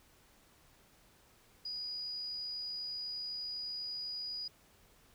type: tone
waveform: sine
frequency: 4914 Hz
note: D#8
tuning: 22 cents flat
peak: -38 dBFS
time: 1.65-4.48 s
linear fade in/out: 5 ms
effects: pink hiss -65 dBFS RMS until 5.14 s